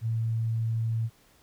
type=tone; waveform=sine; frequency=113.3 Hz; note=A#2; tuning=49 cents flat; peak=-25 dBFS; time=0.01-1.1 s; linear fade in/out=50 ms; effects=pink hiss -61 dBFS RMS until 1.42 s